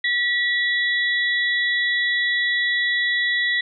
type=tone cluster; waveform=sine; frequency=1940 / 3420 / 3880 Hz; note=B6 / A7 / B7; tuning=-31 / -50 / -31 cents; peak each=-19 / -28 / -28 dBFS; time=0.04-3.61 s; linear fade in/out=5 ms; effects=none